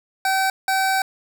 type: tone bursts at uneven times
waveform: 25% pulse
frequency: 768 Hz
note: G5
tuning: 36 cents flat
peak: -14 dBFS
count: 2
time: 0.25-0.5 / 0.68-1.02 s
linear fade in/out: 2 ms
effects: none